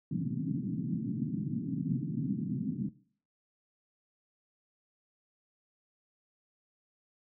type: band-pass noise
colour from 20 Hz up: pink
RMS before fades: -34 dBFS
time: 0.11-2.89 s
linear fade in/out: 2 ms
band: 130 to 280 Hz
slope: 48 dB/octave
effects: noise-tail reverb RT60 0.5 s tail -18 dB re dry